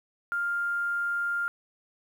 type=tone with quantisation; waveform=sine; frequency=1400 Hz; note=F6; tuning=4 cents sharp; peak=-26 dBFS; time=0.32-1.48 s; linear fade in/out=0 ms; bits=9; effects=none